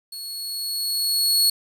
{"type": "tone with level ramp", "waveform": "sawtooth", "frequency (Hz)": 4357, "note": "C#8", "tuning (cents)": -31, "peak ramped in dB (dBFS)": [-30, -12], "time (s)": [0.12, 1.5], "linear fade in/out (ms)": 5, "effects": ["9-bit"]}